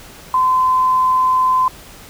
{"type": "tone", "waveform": "sine", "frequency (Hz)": 1026, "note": "C6", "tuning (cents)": -34, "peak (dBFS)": -11, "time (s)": [0.34, 1.68], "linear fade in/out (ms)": 2, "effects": ["pink hiss -39 dBFS RMS until 2.09 s"]}